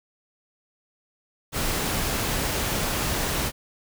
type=noise; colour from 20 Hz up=pink; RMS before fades=-26 dBFS; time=1.52-3.52 s; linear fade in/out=50 ms; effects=none